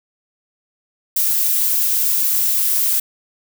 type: noise with high-pass filter sweep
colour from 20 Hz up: violet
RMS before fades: -17 dBFS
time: 1.16-3 s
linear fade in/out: 5 ms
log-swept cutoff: 260 to 1200 Hz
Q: 1.2
effects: none